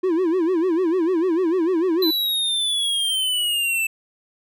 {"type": "tone with vibrato", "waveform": "triangle", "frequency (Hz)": 347, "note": "F4", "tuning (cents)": -11, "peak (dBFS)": -15, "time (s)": [0.03, 2.11], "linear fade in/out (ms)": 10, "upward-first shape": "sine", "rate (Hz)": 6.7, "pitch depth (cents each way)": 160}
{"type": "exponential sweep", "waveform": "square", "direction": "down", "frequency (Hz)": [4046, 2637], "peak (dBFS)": -20, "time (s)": [2.02, 3.87], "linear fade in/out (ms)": 5}
{"effects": []}